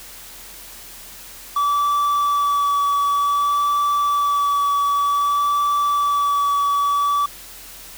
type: tone with vibrato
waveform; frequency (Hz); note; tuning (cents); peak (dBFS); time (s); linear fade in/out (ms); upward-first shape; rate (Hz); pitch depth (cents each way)
triangle; 1150; D6; -37; -14; 1.56-7.26; 5; sine; 0.54; 13
effects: added 42 Hz sine -49 dBFS peak until 7.97 s + white hiss -39 dBFS RMS until 7.97 s